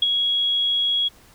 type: tone with ADSR envelope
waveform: sine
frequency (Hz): 3322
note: G#7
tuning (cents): 0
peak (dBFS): -13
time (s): 0.02-1.09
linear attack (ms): 5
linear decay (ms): 23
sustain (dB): -5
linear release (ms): 18
effects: pink hiss -52 dBFS RMS until 1.34 s